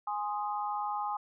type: chord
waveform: sine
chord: Ab major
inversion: none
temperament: equal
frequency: 830.6 / 1046.5 / 1244.5 Hz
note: Ab5 / C6 / Eb6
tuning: 0 / 0 / 0 cents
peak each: -33 / -38 / -38 dBFS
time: 0.07-1.17 s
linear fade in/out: 5 ms
effects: none